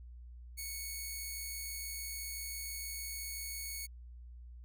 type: tone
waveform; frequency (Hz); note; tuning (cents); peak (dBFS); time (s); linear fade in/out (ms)
5% pulse; 2217; C#7; 0; -30; 0.57-3.87; 20
effects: added 60 Hz sine -48 dBFS peak until 4.64 s